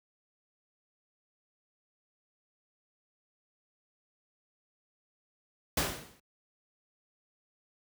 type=noise with exponential decay; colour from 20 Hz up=pink; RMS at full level=-25 dBFS; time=5.77-6.2 s; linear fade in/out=5 ms; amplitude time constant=92 ms; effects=high-pass 60 Hz 12 dB/octave